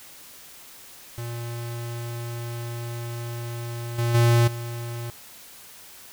square tone with level steps, 118 Hz, A#2, 22 cents sharp, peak -31 / -22 / -16 / -31 dBFS, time 1.18-5.1 s, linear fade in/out 0 ms, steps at 3.98 / 4.14 / 4.47 s, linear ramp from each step 10 ms, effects white hiss -46 dBFS RMS until 6.12 s

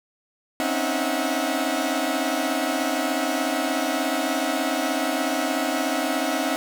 sawtooth tone cluster, 261.1 / 277.8 / 311.6 / 650 / 731 Hz, C4 / C#4 / D#4 / E5 / F#5, -3 / +4 / +3 / -24 / -21 cents, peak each -25 dBFS, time 0.6-6.56 s, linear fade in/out 0 ms, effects none

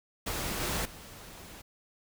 pink noise with level steps, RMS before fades -34 / -32 / -48 dBFS, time 0.26-1.62 s, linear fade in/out 10 ms, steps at 0.6 / 0.85 s, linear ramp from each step 5 ms, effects none

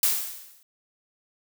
blue noise with exponential decay, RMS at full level -19 dBFS, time 0.03-0.63 s, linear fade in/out 2 ms, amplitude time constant 130 ms, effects none

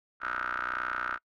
20% pulse ring-modulated tone, 61.6 Hz, B1, 4 cents flat, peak -23 dBFS, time 0.2-1.19 s, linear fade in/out 50 ms, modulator 1400 Hz, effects noise-tail reverb RT60 0.1 s tail -26 dB re dry + low-pass 3000 Hz 12 dB/octave

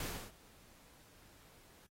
pink noise with ADSR envelope, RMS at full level -40 dBFS, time 0-1.87 s, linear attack 3 ms, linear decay 310 ms, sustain -23 dB, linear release 10 ms, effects AAC 48 kbps

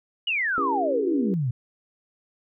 sine exponential sweep, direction down, 2974 to 115 Hz, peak -22 dBFS, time 0.27-1.51 s, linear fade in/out 5 ms
sine chord, C# diminished seventh, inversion none, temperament just, 277.2 / 332.6 / 399.1 / 479 Hz, C#4 / E4 / G4 / Bb4, 0 / +16 / +31 / +47 cents, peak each -30 / -33 / -30 / -35 dBFS, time 0.58-1.34 s, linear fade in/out 0 ms
effects none

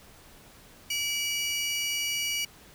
25% pulse tone pair together, 2305 / 2904 Hz, D7 / F#7, -33 / -33 cents, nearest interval major third, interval 400 cents, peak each -27 dBFS, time 0.9-2.45 s, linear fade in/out 5 ms, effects pink hiss -53 dBFS RMS until 2.74 s

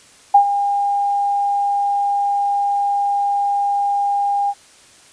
sine tone with ADSR envelope, 807 Hz, G#5, 50 cents flat, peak -4 dBFS, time 0.34-4.54 s, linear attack 9 ms, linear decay 89 ms, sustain -11 dB, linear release 48 ms, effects white hiss -47 dBFS RMS until 5.12 s + resampled to 22050 Hz

